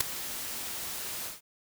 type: noise with ADSR envelope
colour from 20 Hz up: white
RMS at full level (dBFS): -21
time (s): 0-1.41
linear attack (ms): 7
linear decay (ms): 7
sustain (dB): -16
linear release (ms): 160
effects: none